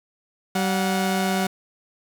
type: tone pair together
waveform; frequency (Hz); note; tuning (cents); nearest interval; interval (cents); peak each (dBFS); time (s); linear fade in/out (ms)
sawtooth; 191.6 / 730.5; G3 / F#5; -39 / -22; octave + major seventh; 2317; -18 / -22; 0.55-1.47; 5
effects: none